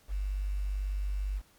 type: tone with quantisation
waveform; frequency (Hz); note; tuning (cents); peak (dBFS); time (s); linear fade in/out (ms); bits
sine; 49; G1; 0; -29; 0.08-1.42; 50; 9
effects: pink hiss -63 dBFS RMS until 1.58 s + MP3 96 kbps